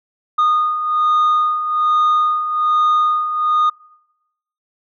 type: beating tone pair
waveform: sine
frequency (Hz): 1229 / 1230.2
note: D#6 / D#6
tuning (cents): -22 / -20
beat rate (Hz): 1.2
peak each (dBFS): -18 / -12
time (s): 0.38-3.7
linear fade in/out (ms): 10
effects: noise-tail reverb RT60 0.9 s tail -25 dB re dry + tanh soft clip ceiling -10 dBFS